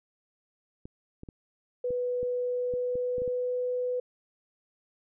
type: clicks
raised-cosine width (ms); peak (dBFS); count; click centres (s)
3; -29; 10; 0.855 / 1.234 / 1.288 / 1.906 / 2.23 / 2.738 / 2.955 / 3.182 / 3.219 / 3.278
type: tone with pitch glide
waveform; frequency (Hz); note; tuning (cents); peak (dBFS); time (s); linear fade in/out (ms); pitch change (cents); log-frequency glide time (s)
sine; 493.9 to 497.6; B4 to B4; 0 to +13; -27; 1.84-4; 5; +13; 2.4-3.58
effects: none